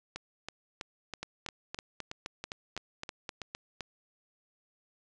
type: two click trains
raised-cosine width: 0.2 ms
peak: -21 / -20 dBFS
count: 11 / 11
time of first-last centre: 0.16-3.417 / 1.23-3.807 s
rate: 3.07 / 3.88 Hz
effects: resampled to 22050 Hz